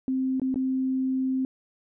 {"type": "tone with dropouts", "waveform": "sine", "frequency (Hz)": 261.6, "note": "C4", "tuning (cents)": 0, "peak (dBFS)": -23, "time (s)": [0.08, 1.45], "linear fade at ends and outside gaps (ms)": 1, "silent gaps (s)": [[0.398, 0.417], [0.543, 0.558]], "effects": []}